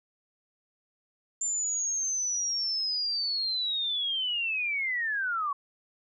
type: linear sweep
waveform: sine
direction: down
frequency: 7260 to 1100 Hz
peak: -27 dBFS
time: 1.41-5.53 s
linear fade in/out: 5 ms
effects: none